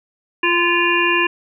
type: harmonic tone with a mistuned harmonic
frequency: 347.1 Hz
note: F4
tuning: 11 cents flat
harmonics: 1 / 3 / 5 / 7 / 8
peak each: -20 / -20 / -20 / -20 / -20 dBFS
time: 0.43-1.27 s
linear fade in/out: 5 ms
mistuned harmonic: 3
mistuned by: -19 cents
effects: none